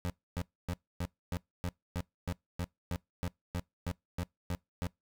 25% pulse tone bursts, 88.1 Hz, F2, 16 cents sharp, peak -29 dBFS, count 16, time 0.05-4.868 s, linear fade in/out 0 ms, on 48 ms, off 270 ms, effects noise-tail reverb RT60 0.2 s tail -25 dB re dry

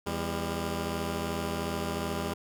10% pulse tone pair together, 82.74 / 200 Hz, E2 / G3, +7 / +35 cents, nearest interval octave + minor third, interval 1528 cents, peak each -25 dBFS, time 0.06-2.34 s, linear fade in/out 10 ms, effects none

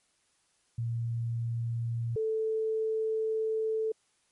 sine tone pair in turn, 116.54 / 440 Hz, A#2 / A4, 0 / 0 cents, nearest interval octave + major seventh, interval 2300 cents, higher second, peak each -29 / -27 dBFS, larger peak second, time 0.78-2.16 / 2.16-3.92 s, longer second, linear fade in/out 5 ms, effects white hiss -71 dBFS RMS until 4.31 s + MP3 48 kbps

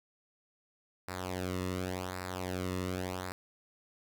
sawtooth tone with flanger, 91.8 Hz, F#2, 13 cents flat, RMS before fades -37 dBFS, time 1.08-3.32 s, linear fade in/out 0 ms, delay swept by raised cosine 0.31 to 1.3 ms, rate 0.89 Hz, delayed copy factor -0.75, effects none

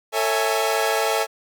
sawtooth chord, A major seventh, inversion none, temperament equal with one note detuned, 446.7 / 554.4 / 659.3 / 830.6 Hz, A4 / C#5 / E5 / G#5, +26 / 0 / 0 / 0 cents, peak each -20 / -23 / -21 / -21 dBFS, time 0.12-1.27 s, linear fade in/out 50 ms, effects none

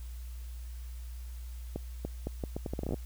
accelerating click train, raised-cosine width 2 ms, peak -21 dBFS, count 15, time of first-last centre 1.76-2.942 s, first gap 290 ms, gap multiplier 0.76, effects added 60 Hz sine -39 dBFS peak until 3.05 s + white hiss -58 dBFS RMS until 3.05 s

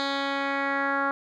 10% pulse tone with low-pass filter sweep, 277.2 Hz, C#4, in tune, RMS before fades -27 dBFS, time 0-1.11 s, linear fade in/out 0 ms, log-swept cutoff 4000 to 1400 Hz, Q 2.7, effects none

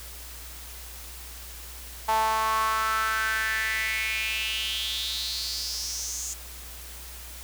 sawtooth tone with high-pass filter sweep, 220 Hz, A3, in tune, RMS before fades -28 dBFS, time 2.08-6.34 s, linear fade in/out 10 ms, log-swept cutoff 850 to 6900 Hz, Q 5.8, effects added 60 Hz sine -43 dBFS peak until 7.43 s + white hiss -43 dBFS RMS until 7.43 s

